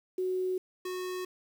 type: tone pair in turn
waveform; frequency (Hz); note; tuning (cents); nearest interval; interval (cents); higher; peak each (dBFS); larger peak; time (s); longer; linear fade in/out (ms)
sine / square; 370 / 366.6; F#4 / F#4; 0 / -16; unison; 16; first; -28 / -34; first; 0.18-0.58 / 0.85-1.25; neither; 5
effects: 9-bit